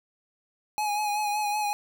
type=tone with vibrato; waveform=square; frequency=836 Hz; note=G#5; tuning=11 cents sharp; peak=-26 dBFS; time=0.78-1.73 s; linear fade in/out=0 ms; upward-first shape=sine; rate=5.3 Hz; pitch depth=32 cents each way; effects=none